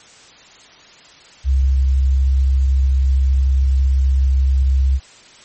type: tone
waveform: sine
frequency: 66.5 Hz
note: C2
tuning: 29 cents sharp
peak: -11 dBFS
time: 1.44-5 s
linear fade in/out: 50 ms
effects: white hiss -44 dBFS RMS until 5.44 s + MP3 32 kbps